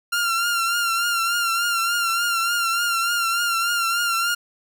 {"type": "tone with vibrato", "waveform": "sawtooth", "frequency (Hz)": 1384, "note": "F6", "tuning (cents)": -16, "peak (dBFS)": -16, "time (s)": [0.12, 4.35], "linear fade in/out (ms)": 10, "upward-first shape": "triangle", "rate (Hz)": 3.4, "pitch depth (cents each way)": 53, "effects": []}